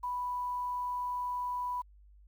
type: tone with quantisation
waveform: sine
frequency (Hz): 987.8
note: B5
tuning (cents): 0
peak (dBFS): -32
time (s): 0.03-1.82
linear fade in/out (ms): 10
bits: 10
effects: added 50 Hz sine -55 dBFS peak until 2.27 s